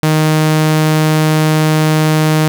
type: tone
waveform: sawtooth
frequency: 155.56 Hz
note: D#3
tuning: in tune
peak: -5 dBFS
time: 0.03-2.48 s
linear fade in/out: 0 ms
effects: none